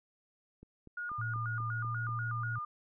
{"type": "click train", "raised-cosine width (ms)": 3, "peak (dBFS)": -39, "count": 7, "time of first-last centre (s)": [0.63, 2.09], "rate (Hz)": 4.11}
{"type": "tone with vibrato", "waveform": "sine", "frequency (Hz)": 1318.5, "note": "E6", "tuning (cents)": 0, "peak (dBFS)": -36, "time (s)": [0.97, 2.65], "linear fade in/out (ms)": 5, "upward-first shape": "square", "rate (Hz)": 4.1, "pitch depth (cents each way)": 150}
{"type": "tone with pitch glide", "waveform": "sine", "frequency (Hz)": [113.3, 115.15], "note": ["A#2", "A#2"], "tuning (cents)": [-49, -21], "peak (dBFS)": -35, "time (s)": [1.18, 2.59], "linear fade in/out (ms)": 10, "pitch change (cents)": 28, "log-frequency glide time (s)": [1.76, 1.86]}
{"effects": []}